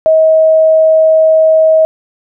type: tone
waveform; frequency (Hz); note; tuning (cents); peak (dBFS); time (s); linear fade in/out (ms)
sine; 636; D#5; +38; -4; 0.06-1.85; 0
effects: none